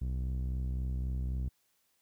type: tone with low-pass filter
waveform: sawtooth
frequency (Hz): 63.8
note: C2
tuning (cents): -43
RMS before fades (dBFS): -34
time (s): 0.01-1.49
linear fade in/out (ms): 10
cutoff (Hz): 160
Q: 0.64
effects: white hiss -74 dBFS RMS until 2.01 s